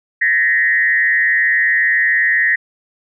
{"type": "tone with frequency modulation", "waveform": "sine", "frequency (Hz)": 1864.7, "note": "A#6", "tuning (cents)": 0, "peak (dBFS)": -11, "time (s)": [0.21, 2.56], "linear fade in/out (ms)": 10, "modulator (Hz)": 142, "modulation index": 0.92, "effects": []}